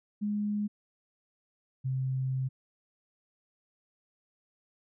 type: tone pair in turn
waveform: sine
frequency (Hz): 207.7 / 131.17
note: G#3 / C3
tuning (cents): 0 / +5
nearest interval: minor sixth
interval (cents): 795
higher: first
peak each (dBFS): -28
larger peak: neither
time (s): 0.21-0.68 / 1.84-2.49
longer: second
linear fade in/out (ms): 20
effects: none